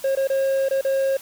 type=tone with dropouts; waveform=triangle; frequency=540 Hz; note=C#5; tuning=45 cents flat; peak=-16 dBFS; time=0.04-1.17 s; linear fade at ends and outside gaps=5 ms; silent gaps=0.153-0.171 / 0.274-0.299 / 0.687-0.709 / 0.812-0.848 s; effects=white hiss -42 dBFS RMS until 1.21 s